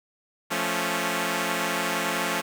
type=chord; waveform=5% pulse; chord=F augmented; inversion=none; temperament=equal; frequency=174.61 / 220 / 277.2 Hz; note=F3 / A3 / C#4; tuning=0 / 0 / 0 cents; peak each=-18 dBFS; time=0.5-2.42 s; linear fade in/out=20 ms; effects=none